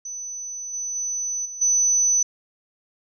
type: tone with level steps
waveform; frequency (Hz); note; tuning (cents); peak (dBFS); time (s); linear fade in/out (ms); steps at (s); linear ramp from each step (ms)
sine; 6000; F#8; +23; -30 / -26 / -24 / -32 / -16; 0.05-2.23; 5; 0.73 / 0.95 / 1.45 / 1.61; 10
effects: none